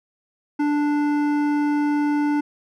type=tone with hard clipping; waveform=sine; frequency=293.7 Hz; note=D4; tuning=in tune; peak=-20 dBFS; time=0.59-2.41 s; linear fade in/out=10 ms; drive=12 dB; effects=none